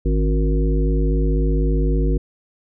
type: harmonic tone with a mistuned harmonic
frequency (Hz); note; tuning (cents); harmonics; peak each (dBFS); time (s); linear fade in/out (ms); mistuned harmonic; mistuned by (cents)
51.9; G#1; 0; 1 / 3 / 5 / 7 / 9; -16 / -24 / -26 / -27 / -29; 0.05-2.18; 10; 5; +55
effects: none